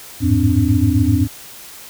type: tone cluster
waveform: sine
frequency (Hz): 85.6 / 101.4 / 109 / 259.2 / 291.2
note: F2 / G#2 / A2 / C4 / D4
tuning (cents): -34 / -41 / -16 / -16 / -15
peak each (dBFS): -18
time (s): 0.2-1.28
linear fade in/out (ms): 50
effects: white hiss -37 dBFS RMS until 1.89 s